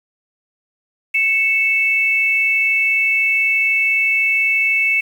sine tone pair together, 2217 / 2636 Hz, C#7 / E7, 0 / -1 cents, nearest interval minor third, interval 299 cents, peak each -16 dBFS, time 1.14-5.01 s, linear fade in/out 10 ms, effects 7-bit

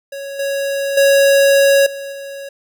square tone with level steps, 554.4 Hz, C#5, in tune, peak -26 / -18 / -9 / -26 / -28 dBFS, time 0.12-2.49 s, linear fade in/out 5 ms, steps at 0.39 / 0.97 / 1.86 / 2.12 s, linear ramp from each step 5 ms, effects none

